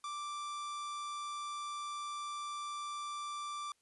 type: tone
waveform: 45% pulse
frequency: 1174.7 Hz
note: D6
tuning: in tune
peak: -39 dBFS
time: 0.04-3.72 s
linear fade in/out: 2 ms
effects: white hiss -75 dBFS RMS until 3.81 s + resampled to 24000 Hz